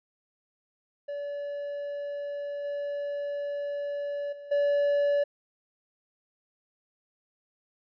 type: tone with level steps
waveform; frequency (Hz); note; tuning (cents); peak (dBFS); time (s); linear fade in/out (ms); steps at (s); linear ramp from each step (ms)
triangle; 574; D5; -40; -30 / -28 / -39 / -20; 1.08-5.24; 10; 2.64 / 4.32 / 4.51; 10
effects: resampled to 11025 Hz